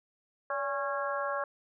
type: harmonic tone with a mistuned harmonic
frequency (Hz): 274.3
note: C#4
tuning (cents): -18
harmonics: 2 / 3 / 4 / 5 / 6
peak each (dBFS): -34 / -40 / -35 / -38 / -39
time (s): 0.5-1.44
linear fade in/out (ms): 2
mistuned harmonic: 2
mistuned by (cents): +68
effects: none